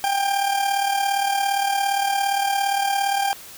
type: tone with amplitude modulation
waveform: 40% pulse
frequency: 795 Hz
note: G5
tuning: 24 cents sharp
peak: -16 dBFS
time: 0.04-3.33 s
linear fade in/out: 0 ms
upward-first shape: sine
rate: 37.4 Hz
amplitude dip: 55%
effects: white hiss -41 dBFS RMS until 3.57 s